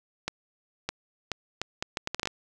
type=accelerating click train; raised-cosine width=0.2 ms; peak=-12 dBFS; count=12; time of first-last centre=0.28-2.273 s; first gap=610 ms; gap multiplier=0.7; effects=none